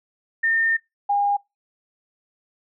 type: tone pair in turn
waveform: sine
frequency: 1816 / 810.9 Hz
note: A#6 / G#5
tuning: -46 / -42 cents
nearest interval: octave + major second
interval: 1396 cents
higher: first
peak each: -17 dBFS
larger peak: neither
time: 0.43-0.77 / 1.09-1.37 s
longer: first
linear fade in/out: 10 ms
effects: noise-tail reverb RT60 0.2 s tail -24 dB re dry